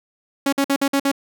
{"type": "tone bursts", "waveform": "sawtooth", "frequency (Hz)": 277.2, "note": "C#4", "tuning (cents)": 0, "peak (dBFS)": -12, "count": 6, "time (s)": [0.46, 1.116], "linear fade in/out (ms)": 5, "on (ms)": 66, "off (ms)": 52, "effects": []}